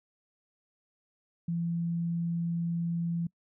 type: tone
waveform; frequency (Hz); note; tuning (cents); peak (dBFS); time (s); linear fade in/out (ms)
sine; 169.3; E3; +46; -28; 1.48-3.27; 5
effects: noise-tail reverb RT60 0.1 s tail -25 dB re dry